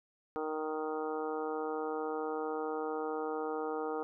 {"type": "harmonic tone", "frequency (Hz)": 155.56, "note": "D#3", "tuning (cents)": 0, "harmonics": [2, 3, 4, 5, 6, 7, 8, 9], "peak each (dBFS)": [-41, -36, -49, -41, -46, -51, -44, -51], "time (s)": [0.36, 4.03], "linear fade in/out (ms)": 0, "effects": []}